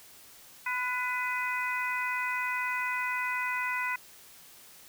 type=harmonic tone with a mistuned harmonic; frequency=501 Hz; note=B4; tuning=25 cents sharp; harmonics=2 / 3 / 4 / 5; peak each=-34 / -35 / -33 / -36 dBFS; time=0.66-3.96 s; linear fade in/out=5 ms; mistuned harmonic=3; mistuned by=-32 cents; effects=white hiss -53 dBFS RMS until 4.88 s